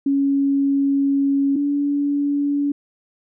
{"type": "tone pair in turn", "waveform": "sine", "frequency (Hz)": [277.6, 285.9], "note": ["C#4", "D4"], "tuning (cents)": [3, -46], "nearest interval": "minor second", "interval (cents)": 51, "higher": "second", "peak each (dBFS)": [-15, -17], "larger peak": "first", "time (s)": [[0.06, 1.56], [1.56, 2.72]], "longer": "first", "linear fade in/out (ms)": 5, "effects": []}